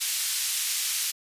white band-pass noise, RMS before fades -28 dBFS, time 0-1.12 s, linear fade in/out 20 ms, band 2600 to 11000 Hz, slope 12 dB/octave, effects resampled to 32000 Hz

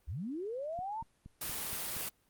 sine linear sweep, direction up, 52.8 to 932.3 Hz, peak -36 dBFS, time 0.07-1.03 s, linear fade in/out 20 ms
click train, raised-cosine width 5 ms, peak -36 dBFS, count 6, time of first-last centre 0.79-1.966 s, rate 4.25 Hz
white noise, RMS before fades -38 dBFS, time 1.41-2.09 s, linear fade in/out 5 ms
effects pink hiss -72 dBFS RMS until 2.29 s + Opus 32 kbps

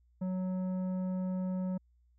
sine tone with tanh clipping, 185 Hz, F#3, in tune, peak -33 dBFS, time 0.21-1.78 s, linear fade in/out 10 ms, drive 10 dB, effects added 60 Hz sine -64 dBFS peak until 2.18 s

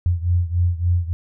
sine beating tone pair, 86.5 / 90 Hz, F2 / F#2, -16 / -47 cents, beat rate 3.5 Hz, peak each -18 / -21 dBFS, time 0.06-1.13 s, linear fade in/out 0 ms, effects none

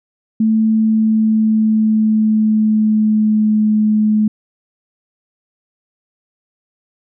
sine tone with pitch glide, 220 to 213.9 Hz, A3 to A3, 0 to -49 cents, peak -10 dBFS, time 0.4-4.28 s, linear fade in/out 5 ms, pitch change -49 cents, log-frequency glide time 0.7-3.67 s, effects none

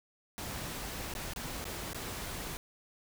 pink noise with dropouts, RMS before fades -40 dBFS, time 0.38-2.57 s, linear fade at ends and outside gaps 0 ms, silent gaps 1.138-1.151 / 1.335-1.361 / 1.642-1.653 / 1.932-1.946 s, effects none

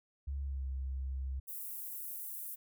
sine tone with pitch glide, 69.3 to 66.32 Hz, C#2 to C2, 0 to +24 cents, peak -35 dBFS, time 0.27-1.4 s, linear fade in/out 10 ms, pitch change -76 cents, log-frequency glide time 0.43-0.65 s
pink high-pass noise, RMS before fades -43 dBFS, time 1.47-2.56 s, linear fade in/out 20 ms, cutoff 12000 Hz, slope 24 dB/octave
effects none

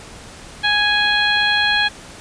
harmonic tone, 830.6 Hz, G#5, in tune, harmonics 1 / 2 / 3 / 4 / 5, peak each -23 / -17 / -23 / -20 / -23 dBFS, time 0.63-1.89 s, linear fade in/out 20 ms, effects pink hiss -38 dBFS RMS until 2.2 s + resampled to 22050 Hz

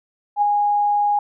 sine tone with ADSR envelope, 824 Hz, G#5, 14 cents flat, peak -12 dBFS, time 0.36-1.19 s, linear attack 60 ms, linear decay 8 ms, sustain -3 dB, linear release 3 ms, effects none

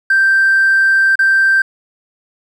triangle tone with dropouts, 1568 Hz, G6, in tune, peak -5 dBFS, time 0.1-1.62 s, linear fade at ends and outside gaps 5 ms, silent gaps 1.156-1.191 s, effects tanh soft clip ceiling -5 dBFS

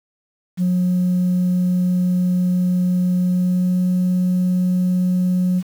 sine tone with pitch glide, 180.6 to 181.75 Hz, F#3 to F#3, -42 to -31 cents, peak -13 dBFS, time 0.57-5.63 s, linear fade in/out 50 ms, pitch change +11 cents, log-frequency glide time 3.24-3.79 s, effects tanh soft clip ceiling -12 dBFS + 7-bit

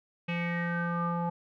square tone with low-pass filter sweep, 171.7 Hz, F3, 29 cents flat, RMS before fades -31 dBFS, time 0.28-1.3 s, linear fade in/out 10 ms, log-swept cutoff 2600 to 930 Hz, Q 6.9, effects none

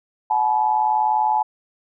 sine tone with amplitude modulation, 859 Hz, A5, 42 cents flat, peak -12 dBFS, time 0.3-1.43 s, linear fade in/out 10 ms, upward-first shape sine, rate 120 Hz, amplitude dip 85%, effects none

